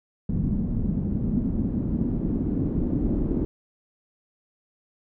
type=noise with low-pass filter sweep; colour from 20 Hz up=pink; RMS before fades=-25 dBFS; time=0.29-3.45 s; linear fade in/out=0 ms; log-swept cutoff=200 to 300 Hz; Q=2.9; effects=none